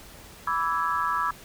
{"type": "chord", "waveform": "sine", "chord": "E dominant seventh", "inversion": "second", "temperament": "equal with one note detuned", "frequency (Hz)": [987.8, 1155.8, 1318.5, 1661.2], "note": ["B5", "D6", "E6", "G#6"], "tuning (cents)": [0, -28, 0, 0], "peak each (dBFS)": [-29, -28, -28, -32], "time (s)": [0.47, 1.31], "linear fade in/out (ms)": 5, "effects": ["pink hiss -47 dBFS RMS until 1.44 s"]}